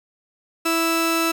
sawtooth tone pair together, 329.6 / 1318.5 Hz, E4 / E6, 0 / 0 cents, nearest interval 2 octaves, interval 2400 cents, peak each -17 dBFS, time 0.65-1.32 s, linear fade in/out 10 ms, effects none

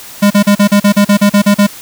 square tone bursts, 203.5 Hz, G#3, 35 cents flat, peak -5 dBFS, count 12, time 0.22-1.669 s, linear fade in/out 10 ms, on 85 ms, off 39 ms, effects white hiss -31 dBFS RMS until 1.81 s

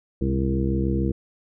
harmonic tone with a mistuned harmonic, 66.8 Hz, C2, 36 cents sharp, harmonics 1 / 2 / 3 / 4 / 5 / 6 / 7, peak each -25 / -27 / -26 / -33 / -27 / -37 / -33 dBFS, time 0.21-1.12 s, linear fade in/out 5 ms, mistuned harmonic 2, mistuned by -60 cents, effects none

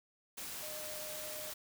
sine tone in noise, 612 Hz, D#5, 29 cents flat, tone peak -47 dBFS, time 0.62-1.51 s, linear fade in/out 10 ms, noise white, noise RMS -44 dBFS, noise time 0.37-1.54 s, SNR -6 dB, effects none

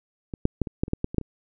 clicks, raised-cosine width 3 ms, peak -19 / -6 / -9 / -19 / -9 / -22 / -10 / -11 / -21 / -6 / -23 dBFS, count 11, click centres 0.338 / 0.454 / 0.617 / 0.672 / 0.835 / 0.881 / 0.934 / 1.044 / 1.145 / 1.183 / 1.213 s, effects none

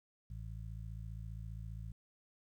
harmonic tone, 55 Hz, A1, in tune, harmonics 1 / 2 / 3, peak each -45 / -46 / -53 dBFS, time 0.3-1.92 s, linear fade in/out 5 ms, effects 12-bit

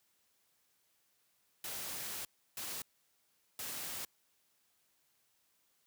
white noise bursts at uneven times, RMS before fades -42 dBFS, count 3, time 1.64-2.25 / 2.57-2.82 / 3.59-4.05 s, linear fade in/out 2 ms, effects white hiss -75 dBFS RMS until 5.86 s + high-pass 60 Hz 12 dB/octave

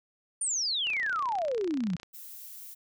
sine exponential sweep, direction down, 9397 to 164.81 Hz, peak -27 dBFS, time 0.41-1.96 s, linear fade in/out 5 ms
click train, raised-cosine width 0.2 ms, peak -26 dBFS, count 37, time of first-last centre 0.87-2.031 s, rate 31 Hz
violet noise, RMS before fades -45 dBFS, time 2.13-2.75 s, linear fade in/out 20 ms
effects none

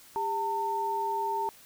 sine tone pair together, 400.9 / 900 Hz, G4 / A5, +39 / +39 cents, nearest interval octave + major second, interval 1400 cents, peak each -35 / -28 dBFS, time 0.16-1.49 s, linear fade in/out 0 ms, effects white hiss -54 dBFS RMS until 1.65 s

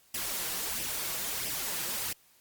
white noise with flanger, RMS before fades -34 dBFS, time 0.14-2.13 s, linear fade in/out 5 ms, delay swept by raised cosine 0.36 to 6.26 ms, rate 1.5 Hz, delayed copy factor +0.65, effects white hiss -63 dBFS RMS until 2.4 s + Opus 48 kbps

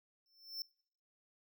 square tone with exponential growth, 5350 Hz, E8, 25 cents sharp, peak -37 dBFS, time 0.26-0.62 s, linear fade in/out 1 ms, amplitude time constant 77 ms, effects noise-tail reverb RT60 0.6 s tail -23 dB re dry

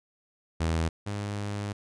sawtooth tone pair in turn, 81.5 / 102.46 Hz, E2 / G#2, -19 / -23 cents, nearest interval major third, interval 396 cents, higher second, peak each -21 / -27 dBFS, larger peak first, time 0.6-0.89 / 1.06-1.73 s, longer second, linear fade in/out 10 ms, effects resampled to 22050 Hz

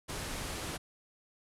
pink low-pass noise, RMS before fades -39 dBFS, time 0.08-0.78 s, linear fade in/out 20 ms, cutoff 12000 Hz, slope 48 dB/octave, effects none

